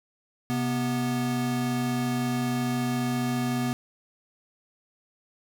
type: tone pair together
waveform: square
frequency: 130 / 244.6 Hz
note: C3 / B3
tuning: -11 / -16 cents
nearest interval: major seventh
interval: 1095 cents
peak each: -31 / -27 dBFS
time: 0.5-3.73 s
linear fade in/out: 0 ms
effects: none